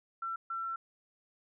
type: tone bursts at uneven times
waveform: sine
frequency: 1348 Hz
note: E6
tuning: 38 cents sharp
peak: -34 dBFS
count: 2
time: 0.22-0.36 / 0.5-0.76 s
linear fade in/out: 5 ms
effects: none